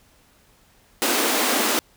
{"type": "high-pass noise", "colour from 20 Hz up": "pink", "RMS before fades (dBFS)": -21, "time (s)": [1.02, 1.79], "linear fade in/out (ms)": 0, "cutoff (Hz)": 220, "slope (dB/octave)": 96, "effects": ["pink hiss -57 dBFS RMS until 1.96 s"]}